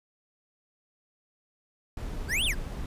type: noise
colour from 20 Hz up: brown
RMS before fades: -34 dBFS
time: 1.97-2.86 s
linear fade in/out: 2 ms
type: exponential two-way sweep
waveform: square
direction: up then down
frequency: 1480 to 3664 to 1480 Hz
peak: -26 dBFS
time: 2.28-2.55 s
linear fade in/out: 50 ms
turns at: 2.45 s
effects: resampled to 32000 Hz